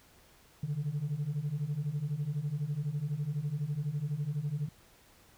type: beating tone pair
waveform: sine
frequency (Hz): 139.9 / 151.9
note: C#3 / D#3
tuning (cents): +16 / -41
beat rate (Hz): 12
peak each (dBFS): -34 / -32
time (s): 0.63-4.69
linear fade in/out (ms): 5
effects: tanh soft clip ceiling -27 dBFS + pink hiss -61 dBFS RMS until 5.37 s